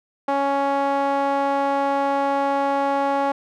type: tone with band-pass filter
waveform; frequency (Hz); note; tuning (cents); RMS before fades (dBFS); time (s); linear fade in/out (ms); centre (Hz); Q
sawtooth; 278.1; C#4; +6; -21; 0.28-3.32; 5; 800; 2.2
effects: none